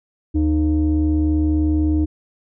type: tone pair together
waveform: sine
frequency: 77 / 307.5 Hz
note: D#2 / D#4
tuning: -17 / -20 cents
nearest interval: 2 octaves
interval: 2397 cents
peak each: -16 dBFS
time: 0.34-2.06 s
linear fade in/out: 20 ms
effects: tanh soft clip ceiling -10 dBFS